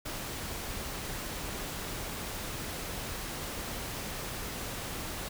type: noise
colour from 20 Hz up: pink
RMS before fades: -38 dBFS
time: 0.05-5.29 s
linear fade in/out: 10 ms
effects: none